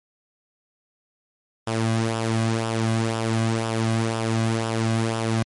sawtooth tone with flanger, 112.9 Hz, A2, 45 cents sharp, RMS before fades -23 dBFS, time 1.67-5.43 s, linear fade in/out 5 ms, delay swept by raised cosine 0.46 to 2.26 ms, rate 2 Hz, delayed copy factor -0.55, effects MP3 48 kbps

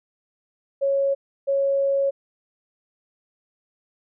sine tone pair in turn, 552 / 552 Hz, C#5 / C#5, -7 / -7 cents, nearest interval unison, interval 0 cents, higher neither, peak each -18 dBFS, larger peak neither, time 0.81-1.15 / 1.47-2.11 s, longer second, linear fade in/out 20 ms, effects none

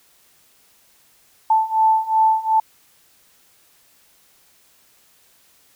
sine beating tone pair, 879 / 881.7 Hz, A5 / A5, -2 / +3 cents, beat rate 2.7 Hz, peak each -18 / -16 dBFS, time 1.5-2.6 s, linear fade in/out 5 ms, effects white hiss -56 dBFS RMS until 5.75 s

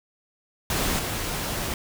pink noise with level steps, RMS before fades -25 / -29 dBFS, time 0.7-1.74 s, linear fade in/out 2 ms, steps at 0.99 s, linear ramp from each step 2 ms, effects none

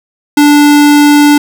square tone, 292.6 Hz, D4, 6 cents flat, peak -3 dBFS, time 0.37-1.38 s, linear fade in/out 5 ms, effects none

